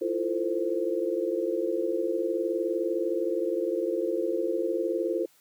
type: chord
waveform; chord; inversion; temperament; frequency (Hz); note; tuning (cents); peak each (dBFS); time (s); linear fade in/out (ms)
sine; F major seventh; third; equal with one note detuned; 329.6 / 349.2 / 450 / 523.3; E4 / F4 / A4 / C5; 0 / 0 / +39 / 0; -33 / -29 / -31 / -31; 0.01-5.26; 10
effects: white hiss -62 dBFS RMS until 5.4 s + high-pass 150 Hz 12 dB/octave